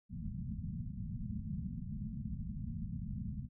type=low-pass noise; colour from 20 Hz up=white; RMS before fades=-41 dBFS; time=0.09-3.49 s; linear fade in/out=50 ms; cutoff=230 Hz; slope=96 dB/octave; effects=none